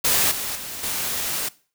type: noise with level steps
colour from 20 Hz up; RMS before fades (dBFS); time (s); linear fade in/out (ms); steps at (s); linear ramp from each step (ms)
white; -19 / -28 / -33 / -26; 0.04-1.49; 10; 0.31 / 0.55 / 0.83; 5
effects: noise-tail reverb RT60 0.4 s tail -20 dB re dry